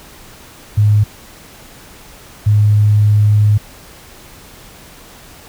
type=tone pair in turn; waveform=sine; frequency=104.8 / 104.8 Hz; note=G#2 / G#2; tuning=+16 / +16 cents; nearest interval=unison; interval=0 cents; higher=neither; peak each=-7 dBFS; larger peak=neither; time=0.77-1.04 / 2.46-3.58 s; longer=second; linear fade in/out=10 ms; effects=pink hiss -39 dBFS RMS until 5.48 s